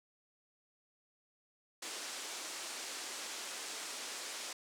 white band-pass noise, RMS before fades -44 dBFS, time 1.82-4.53 s, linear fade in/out 5 ms, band 280 to 8400 Hz, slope 24 dB/octave, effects none

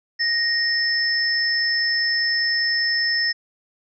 sine tone pair together, 1864.7 / 5265 Hz, A#6 / E8, 0 / -3 cents, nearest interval octave + tritone, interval 1797 cents, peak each -21 dBFS, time 0.19-3.33 s, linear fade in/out 20 ms, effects none

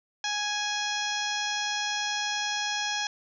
harmonic tone with a mistuned harmonic, 830.6 Hz, G#5, in tune, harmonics 1 / 2 / 3 / 4 / 5 / 6 / 7 / 8, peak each -34 / -33 / -37 / -34 / -39 / -36 / -38 / -43 dBFS, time 0.24-3.07 s, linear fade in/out 2 ms, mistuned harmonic 6, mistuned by +64 cents, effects none

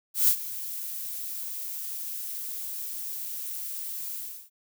violet noise with ADSR envelope, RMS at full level -19 dBFS, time 0.14-4.5 s, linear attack 140 ms, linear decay 76 ms, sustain -16 dB, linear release 330 ms, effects none

